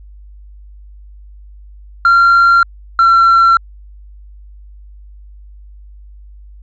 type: tone pair in turn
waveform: sine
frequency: 1379 / 1356.9 Hz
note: F6 / E6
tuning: -22 / +50 cents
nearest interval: unison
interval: 28 cents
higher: first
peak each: -3 dBFS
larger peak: neither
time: 2.05-2.63 / 2.99-3.57 s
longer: neither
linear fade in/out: 2 ms
effects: tanh soft clip ceiling -4 dBFS + added 50 Hz sine -34 dBFS peak until 6.62 s